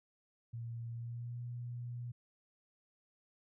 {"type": "tone with pitch glide", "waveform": "sine", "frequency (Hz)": [116.54, 120.86], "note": ["A#2", "B2"], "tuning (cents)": [0, -37], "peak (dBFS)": -40, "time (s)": [0.53, 2.12], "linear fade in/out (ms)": 10, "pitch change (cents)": 63, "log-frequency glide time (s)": [0.92, 1.4], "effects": []}